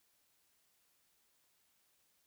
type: silence
effects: white hiss -75 dBFS RMS until 2.26 s